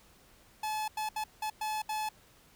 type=tone bursts at uneven times; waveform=45% pulse; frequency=860 Hz; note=A5; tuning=40 cents flat; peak=-32 dBFS; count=6; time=0.63-0.88 / 0.97-1.09 / 1.16-1.24 / 1.42-1.5 / 1.61-1.82 / 1.89-2.09 s; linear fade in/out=5 ms; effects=pink hiss -61 dBFS RMS until 2.55 s